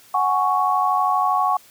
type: chord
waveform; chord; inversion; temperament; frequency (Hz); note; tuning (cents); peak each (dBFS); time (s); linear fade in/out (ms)
sine; F# suspended second; none; just; 740 / 832.5 / 1110; F#5 / G#5 / C#6; 0 / +4 / +2; -21 / -23 / -19; 0.14-1.57; 5
effects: white hiss -50 dBFS RMS until 1.7 s + high-pass 60 Hz 12 dB/octave